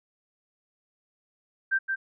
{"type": "tone with echo", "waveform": "sine", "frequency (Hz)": 1568, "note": "G6", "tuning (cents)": 0, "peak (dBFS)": -21, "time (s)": [1.71, 1.79], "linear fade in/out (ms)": 20, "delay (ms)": 170, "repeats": 1, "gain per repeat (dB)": -4, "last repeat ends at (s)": 1.96, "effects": []}